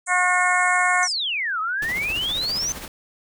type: band-pass noise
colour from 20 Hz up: pink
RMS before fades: -35 dBFS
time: 0.06-1.13 s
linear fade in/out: 10 ms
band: 6900 to 9100 Hz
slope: 96 dB/octave
type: harmonic tone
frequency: 361.4 Hz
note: F#4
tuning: 41 cents flat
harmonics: 2 / 3 / 4 / 5 / 6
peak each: -23 / -23 / -23 / -23 / -23 dBFS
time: 0.07-1.08 s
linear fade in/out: 50 ms
type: exponential two-way sweep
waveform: sine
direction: down then up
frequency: 6272 to 1244.5 to 6272 Hz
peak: -22 dBFS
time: 1.03-2.72 s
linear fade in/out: 0 ms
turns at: 1.6 s
type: noise with tremolo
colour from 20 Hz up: pink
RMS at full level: -33 dBFS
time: 1.82-2.88 s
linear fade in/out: 2 ms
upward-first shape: sine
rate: 15 Hz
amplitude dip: 50%
effects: none